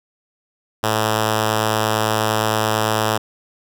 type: tone with notch filter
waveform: 5% pulse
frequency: 108.8 Hz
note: A2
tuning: 19 cents flat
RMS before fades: -19 dBFS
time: 0.83-3.18 s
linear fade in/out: 10 ms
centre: 270 Hz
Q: 1.9
effects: none